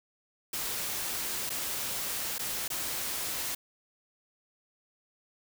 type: noise with dropouts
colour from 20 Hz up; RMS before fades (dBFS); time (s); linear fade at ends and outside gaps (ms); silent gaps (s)
white; -34; 0.53-3.55; 5; 1.495-1.501 / 2.383-2.392 / 2.68-2.701
effects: none